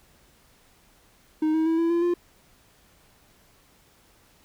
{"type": "tone with pitch steps", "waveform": "triangle", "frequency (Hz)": [311.1, 318.4, 325.8, 333.4, 341.2, 349.2], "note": ["D#4", "D#4", "E4", "E4", "F4", "F4"], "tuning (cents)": [0, 40, -20, 20, -40, 0], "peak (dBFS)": -18, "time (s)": [1.42, 2.14], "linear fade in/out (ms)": 5, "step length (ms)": 120, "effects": ["pink hiss -59 dBFS RMS until 4.44 s"]}